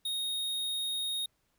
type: tone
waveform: square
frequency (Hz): 3729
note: A#7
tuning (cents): 0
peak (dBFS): -32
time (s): 0.05-1.26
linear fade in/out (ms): 5
effects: pink hiss -75 dBFS RMS until 1.58 s